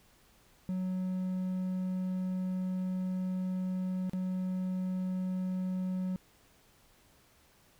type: tone with dropouts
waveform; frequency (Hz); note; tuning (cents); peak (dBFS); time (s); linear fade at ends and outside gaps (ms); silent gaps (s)
triangle; 185; F#3; 0; -29; 0.69-6.16; 0; 4.096-4.134
effects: pink hiss -64 dBFS RMS until 7.79 s